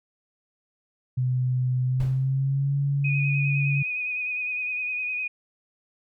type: tone with pitch glide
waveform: sine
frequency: 126.8 to 140.69 Hz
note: B2 to C#3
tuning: +46 to +26 cents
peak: -21 dBFS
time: 1.17-3.83 s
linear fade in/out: 10 ms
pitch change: +180 cents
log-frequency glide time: 1.83-2.76 s
type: noise with exponential decay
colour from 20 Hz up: brown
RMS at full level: -32 dBFS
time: 2-2.42 s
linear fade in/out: 2 ms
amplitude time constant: 90 ms
type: tone with vibrato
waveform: sine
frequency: 2489 Hz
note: D#7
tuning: in tune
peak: -26 dBFS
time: 3.04-5.28 s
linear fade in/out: 10 ms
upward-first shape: sine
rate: 9.8 Hz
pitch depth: 30 cents each way
effects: none